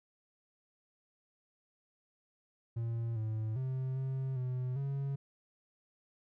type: tone with pitch steps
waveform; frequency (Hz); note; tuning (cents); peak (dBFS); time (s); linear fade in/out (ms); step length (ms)
triangle; 115.6 / 109.5 / 130.7 / 132.7 / 126.7 / 138.3; A#2 / A2 / C3 / C3 / B2 / C#3; -14 / -8 / -1 / +25 / +45 / -4; -31; 2.76-5.16; 10; 400
effects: none